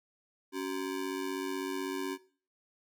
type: ring-modulated tone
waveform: square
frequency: 328.5 Hz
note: E4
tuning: 6 cents flat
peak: -31 dBFS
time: 0.52-2.18 s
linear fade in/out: 50 ms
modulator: 48 Hz
effects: noise-tail reverb RT60 0.4 s tail -17 dB re dry